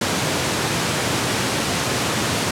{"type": "high-pass noise", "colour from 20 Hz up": "pink", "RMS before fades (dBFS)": -21, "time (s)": [0.01, 2.51], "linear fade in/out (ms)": 5, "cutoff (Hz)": 100, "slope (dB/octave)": 24, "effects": ["low-pass 9000 Hz 12 dB/octave"]}